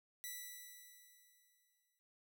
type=tone with exponential decay; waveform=5% pulse; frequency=1968 Hz; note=B6; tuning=7 cents flat; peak=-33 dBFS; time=0.24-1.99 s; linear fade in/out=0 ms; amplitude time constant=380 ms; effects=none